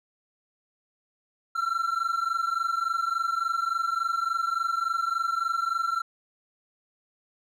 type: tone pair together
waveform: triangle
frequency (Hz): 1342.5 / 1366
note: E6 / F6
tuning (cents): +31 / -39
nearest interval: unison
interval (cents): 30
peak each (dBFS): -26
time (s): 1.55-6.02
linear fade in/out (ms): 10
effects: none